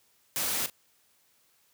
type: noise with echo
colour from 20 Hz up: white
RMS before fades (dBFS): -30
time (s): 0.36-0.66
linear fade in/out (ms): 0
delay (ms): 39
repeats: 1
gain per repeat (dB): -14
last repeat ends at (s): 0.699
effects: white hiss -67 dBFS RMS until 1.73 s + high-pass 60 Hz 12 dB/octave